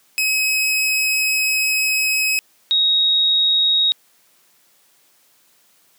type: tone pair in turn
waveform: sawtooth / sine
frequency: 2551 / 3774 Hz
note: D#7 / A#7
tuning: +43 / +21 cents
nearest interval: perfect fifth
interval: 678 cents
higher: second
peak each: -13 dBFS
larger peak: neither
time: 0.18-2.39 / 2.71-3.92 s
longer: first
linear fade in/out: 0 ms
effects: white hiss -57 dBFS RMS until 5.98 s + high-pass 150 Hz 12 dB/octave